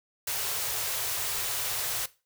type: band-stop noise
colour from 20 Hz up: white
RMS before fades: -31 dBFS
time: 0.27-2.06 s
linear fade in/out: 5 ms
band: 150 to 370 Hz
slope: 48 dB/octave
effects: noise-tail reverb RT60 0.3 s tail -18 dB re dry